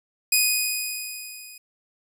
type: tone with level ramp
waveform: 10% pulse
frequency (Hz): 2489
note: D#7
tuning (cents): 0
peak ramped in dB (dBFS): -7 to -33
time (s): 0.32-1.58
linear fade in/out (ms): 5
effects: none